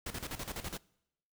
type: noise with tremolo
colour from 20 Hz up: pink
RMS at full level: -39 dBFS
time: 0.06-0.78 s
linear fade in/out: 5 ms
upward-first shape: square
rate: 12 Hz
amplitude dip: 75%
effects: noise-tail reverb RT60 0.8 s tail -24 dB re dry